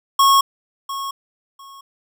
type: tone with echo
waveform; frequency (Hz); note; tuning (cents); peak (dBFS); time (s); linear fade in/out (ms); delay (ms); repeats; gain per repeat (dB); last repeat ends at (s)
square; 1096; C#6; -20; -11; 0.19-0.41; 5; 700; 2; -14; 1.81
effects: none